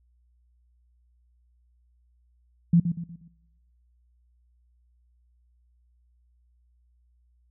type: tone with echo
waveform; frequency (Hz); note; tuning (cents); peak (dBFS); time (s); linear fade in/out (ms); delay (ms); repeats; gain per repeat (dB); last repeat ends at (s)
sine; 170.8; F3; -38; -14; 2.73-2.8; 5; 120; 4; -8; 3.28
effects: noise-tail reverb RT60 1.0 s tail -23 dB re dry + added 60 Hz sine -61 dBFS peak until 7.5 s